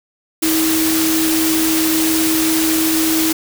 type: tone in noise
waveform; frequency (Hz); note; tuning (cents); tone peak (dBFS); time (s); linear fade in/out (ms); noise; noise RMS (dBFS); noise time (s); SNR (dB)
sine; 320.3; E4; -50; -15; 0.42-3.33; 10; white; -19; 0.42-3.33; +1
effects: none